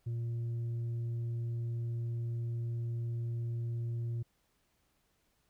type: tone with tanh clipping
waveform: sine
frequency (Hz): 117.1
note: A#2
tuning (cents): +8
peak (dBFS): -34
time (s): 0.06-4.23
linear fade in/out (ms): 10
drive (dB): 3
effects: pink hiss -75 dBFS RMS until 5.49 s